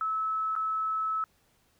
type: tone with dropouts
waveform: sine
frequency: 1300 Hz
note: E6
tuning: 24 cents flat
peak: -27 dBFS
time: 0.01-1.24 s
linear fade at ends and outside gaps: 1 ms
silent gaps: 0.553-0.562 s
effects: pink hiss -68 dBFS RMS until 1.79 s

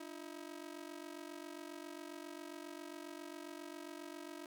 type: ring-modulated tone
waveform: sawtooth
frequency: 320 Hz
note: D#4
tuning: 49 cents sharp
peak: -40 dBFS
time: 0-4.46 s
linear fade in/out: 2 ms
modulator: 23.7 Hz
effects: none

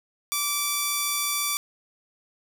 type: tone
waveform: 5% pulse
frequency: 1162 Hz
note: D6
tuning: 19 cents flat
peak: -12 dBFS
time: 0.32-1.57 s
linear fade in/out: 0 ms
effects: none

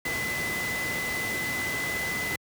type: tone in noise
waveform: sine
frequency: 2015 Hz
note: B6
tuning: 34 cents sharp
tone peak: -29 dBFS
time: 0.05-2.36 s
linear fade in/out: 5 ms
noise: pink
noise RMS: -33 dBFS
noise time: 0.05-2.36 s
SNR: +1 dB
effects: high-pass 100 Hz 12 dB/octave

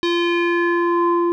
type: tone with low-pass filter sweep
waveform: square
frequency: 344.7 Hz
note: F4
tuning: 23 cents flat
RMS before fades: -18 dBFS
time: 0.03-1.32 s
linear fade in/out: 0 ms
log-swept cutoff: 3800 to 780 Hz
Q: 3
effects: none

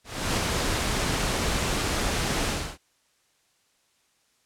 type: noise with ADSR envelope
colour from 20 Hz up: pink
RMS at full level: -24 dBFS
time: 0.04-2.78 s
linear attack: 330 ms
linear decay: 6 ms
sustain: -2 dB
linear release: 300 ms
effects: white hiss -67 dBFS RMS until 4.45 s + low-pass 9000 Hz 12 dB/octave

